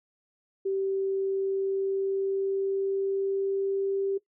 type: tone with pitch glide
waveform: sine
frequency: 387.8 to 392.1 Hz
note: G4 to G4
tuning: -19 to 0 cents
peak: -25 dBFS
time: 0.65-4.18 s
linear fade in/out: 10 ms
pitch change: +19 cents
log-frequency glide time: 1.16-4.05 s
effects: noise-tail reverb RT60 0.1 s tail -18 dB re dry